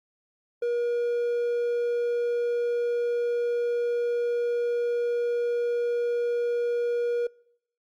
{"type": "tone", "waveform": "triangle", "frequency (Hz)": 477.5, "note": "A#4", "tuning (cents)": 42, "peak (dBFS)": -22, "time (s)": [0.62, 7.27], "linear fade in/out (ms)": 5, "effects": ["noise-tail reverb RT60 0.7 s tail -25 dB re dry", "Opus 48 kbps"]}